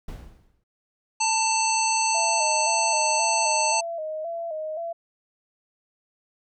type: noise with exponential decay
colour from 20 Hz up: brown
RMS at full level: -32 dBFS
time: 0.08-0.64 s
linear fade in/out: 5 ms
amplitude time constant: 120 ms
type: harmonic tone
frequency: 889 Hz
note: A5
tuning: 18 cents sharp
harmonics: 1 / 3 / 5 / 7 / 9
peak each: -23 / -28 / -30 / -27 / -29 dBFS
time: 1.2-3.81 s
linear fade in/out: 10 ms
type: tone with vibrato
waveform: sine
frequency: 648 Hz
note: E5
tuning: 30 cents flat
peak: -28 dBFS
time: 2.14-4.93 s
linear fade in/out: 10 ms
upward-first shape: square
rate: 1.9 Hz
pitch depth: 68 cents each way
effects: none